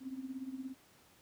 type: tone with tremolo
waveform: sine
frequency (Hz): 263.1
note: C4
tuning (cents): +10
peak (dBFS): -36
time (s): 0-0.75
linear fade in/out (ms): 50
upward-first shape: triangle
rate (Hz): 17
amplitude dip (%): 85
effects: pink hiss -64 dBFS RMS until 1.21 s + high-pass 80 Hz 12 dB/octave